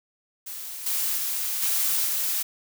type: noise with level steps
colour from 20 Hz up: blue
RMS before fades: -36 / -26 / -28 / -24 / -26 dBFS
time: 0.46-2.43 s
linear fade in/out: 10 ms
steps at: 0.86 / 1.17 / 1.62 / 2.05 s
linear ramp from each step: 5 ms
effects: none